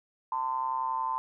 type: ring-modulated tone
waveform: triangle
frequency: 65.5 Hz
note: C2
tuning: 2 cents sharp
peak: -23 dBFS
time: 0.32-1.18 s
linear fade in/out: 0 ms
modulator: 965 Hz
effects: none